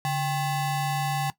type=ring-modulated tone; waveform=square; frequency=466.2 Hz; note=A#4; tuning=in tune; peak=-22 dBFS; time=0.05-1.3 s; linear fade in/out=0 ms; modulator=323 Hz; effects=noise-tail reverb RT60 0.1 s tail -17 dB re dry